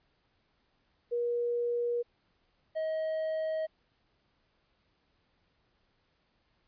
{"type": "tone pair in turn", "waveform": ["sine", "triangle"], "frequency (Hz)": [477.8, 633.5], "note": ["A#4", "D#5"], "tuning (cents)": [43, 31], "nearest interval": "perfect fourth", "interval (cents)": 488, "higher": "second", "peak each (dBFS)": -28, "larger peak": "neither", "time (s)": [[1.11, 2.03], [2.75, 3.67]], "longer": "neither", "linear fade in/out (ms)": 20, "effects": ["pink hiss -73 dBFS RMS until 6.67 s", "resampled to 11025 Hz"]}